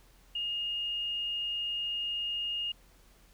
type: tone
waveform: sine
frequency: 2844 Hz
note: F7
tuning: 31 cents sharp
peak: -31 dBFS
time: 0.35-2.72 s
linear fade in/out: 5 ms
effects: added 43 Hz sine -59 dBFS peak until 3.33 s + pink hiss -63 dBFS RMS until 3.33 s